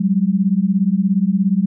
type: beating tone pair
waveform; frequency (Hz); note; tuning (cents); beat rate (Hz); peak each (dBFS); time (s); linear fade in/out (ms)
sine; 185 / 202; F#3 / G#3; 0 / -48; 17; -16; 0-1.66; 10
effects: none